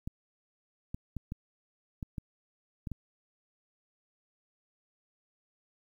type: clicks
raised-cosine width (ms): 5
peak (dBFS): -24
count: 8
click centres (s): 0.075 / 0.945 / 1.167 / 1.321 / 2.028 / 2.182 / 2.872 / 2.917
effects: 10-bit